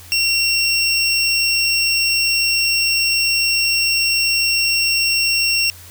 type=tone pair together; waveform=square; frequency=2730 / 5477 Hz; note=F7 / F8; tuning=-40 / -35 cents; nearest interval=octave; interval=1205 cents; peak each=-18 dBFS; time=0.12-5.7 s; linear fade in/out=0 ms; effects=added 88 Hz sine -41 dBFS peak until 5.9 s + white hiss -41 dBFS RMS until 5.9 s